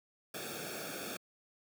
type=noise with comb filter; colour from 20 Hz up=pink; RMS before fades=-42 dBFS; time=0.34-1.17 s; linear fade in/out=5 ms; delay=1 ms; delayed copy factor=-0.9; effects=high-pass 150 Hz 12 dB/octave